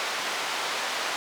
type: band-pass noise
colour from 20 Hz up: pink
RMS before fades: -30 dBFS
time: 0-1.16 s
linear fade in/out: 0 ms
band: 700 to 5200 Hz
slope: 12 dB/octave
effects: none